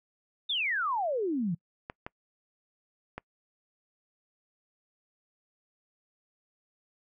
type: exponential sweep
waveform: sine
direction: down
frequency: 3729 to 157.7 Hz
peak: -27 dBFS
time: 0.49-1.55 s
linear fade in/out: 10 ms
type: clicks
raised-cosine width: 0.5 ms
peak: -22 dBFS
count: 3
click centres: 1.899 / 2.065 / 3.18 s
effects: noise-tail reverb RT60 0.1 s tail -26 dB re dry